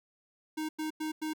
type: tone bursts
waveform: square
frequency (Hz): 311.1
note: D#4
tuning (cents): 0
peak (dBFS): -33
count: 4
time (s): 0.57-1.335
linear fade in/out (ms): 10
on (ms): 120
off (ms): 95
effects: none